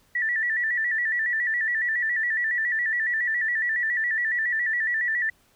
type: tone with vibrato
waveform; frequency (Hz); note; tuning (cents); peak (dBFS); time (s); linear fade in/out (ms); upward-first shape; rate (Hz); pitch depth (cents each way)
sine; 1853; A#6; -11; -22; 0.15-5.3; 5; square; 7.2; 75
effects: pink hiss -62 dBFS RMS until 5.55 s